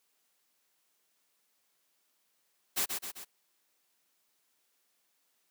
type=noise with echo; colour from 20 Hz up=white; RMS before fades=-30 dBFS; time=2.76-2.86 s; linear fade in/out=20 ms; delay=130 ms; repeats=3; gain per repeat=-5 dB; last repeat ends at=3.25 s; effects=white hiss -75 dBFS RMS until 5.5 s + high-pass 200 Hz 12 dB/octave